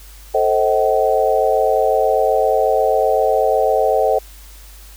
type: chord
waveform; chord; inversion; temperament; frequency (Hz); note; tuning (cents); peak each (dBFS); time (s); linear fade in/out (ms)
sine; A diminished seventh; none; just; 440 / 528 / 633.6 / 760.3; A4 / C5 / Eb5 / Gb5; 0 / +16 / +31 / +47; -18; 0.34-4.19; 10
effects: added 50 Hz sine -38 dBFS peak until 4.96 s + white hiss -44 dBFS RMS until 4.96 s